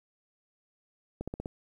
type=accelerating click train; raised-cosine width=2 ms; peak=-22 dBFS; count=5; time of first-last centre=1.21-1.459 s; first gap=66 ms; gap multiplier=0.96; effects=10-bit